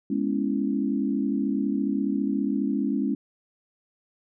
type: chord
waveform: sine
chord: C# minor seventh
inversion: second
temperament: equal with one note detuned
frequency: 207.7 / 242.7 / 277.2 / 329.6 Hz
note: G#3 / B3 / C#4 / E4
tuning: 0 / -30 / 0 / 0 cents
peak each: -27 / -31 / -26 / -32 dBFS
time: 0.1-3.15 s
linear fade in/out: 5 ms
effects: none